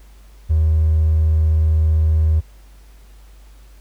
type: tone with hard clipping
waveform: triangle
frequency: 78.9 Hz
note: D#2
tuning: 25 cents sharp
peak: -12 dBFS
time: 0.49-2.41 s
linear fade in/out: 20 ms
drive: 3 dB
effects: added 50 Hz sine -41 dBFS peak until 3.8 s + pink hiss -54 dBFS RMS until 3.8 s